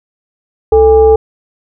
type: tone with frequency modulation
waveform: sine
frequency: 440 Hz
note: A4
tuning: in tune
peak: -3 dBFS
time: 0.72-1.16 s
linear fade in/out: 5 ms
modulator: 372 Hz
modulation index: 0.56
effects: none